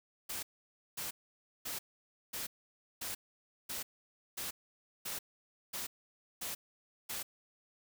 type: noise bursts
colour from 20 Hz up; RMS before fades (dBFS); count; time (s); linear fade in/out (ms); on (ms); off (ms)
white; -40; 11; 0.29-7.23; 10; 140; 540
effects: none